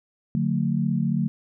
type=tone cluster; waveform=sine; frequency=146.5 / 181.6 / 224.3 Hz; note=D3 / F#3 / A3; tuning=-4 / -32 / +34 cents; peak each=-25 dBFS; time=0.35-1.28 s; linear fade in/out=0 ms; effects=none